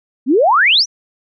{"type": "exponential sweep", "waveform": "sine", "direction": "up", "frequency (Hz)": [231.8, 6210], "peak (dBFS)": -8, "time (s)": [0.26, 0.86], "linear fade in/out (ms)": 50, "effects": []}